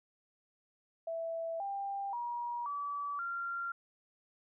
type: tone with pitch steps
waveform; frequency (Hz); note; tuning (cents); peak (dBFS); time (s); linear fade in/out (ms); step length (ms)
sine; 660 / 794 / 955.2 / 1149.1 / 1382.4; E5 / G5 / A#5 / D6 / F6; +2 / +22 / +42 / -38 / -18; -35; 1.07-3.72; 5; 530
effects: none